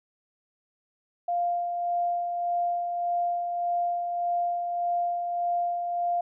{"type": "tone with tremolo", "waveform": "sine", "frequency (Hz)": 698.5, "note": "F5", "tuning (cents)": 0, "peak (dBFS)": -23, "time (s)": [1.28, 6.21], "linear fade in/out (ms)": 5, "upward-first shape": "sine", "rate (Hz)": 1.7, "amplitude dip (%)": 40, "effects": []}